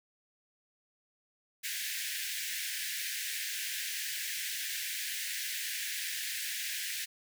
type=high-pass noise; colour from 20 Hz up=pink; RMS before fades=-37 dBFS; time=1.63-7.06 s; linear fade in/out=20 ms; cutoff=1600 Hz; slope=96 dB/octave; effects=none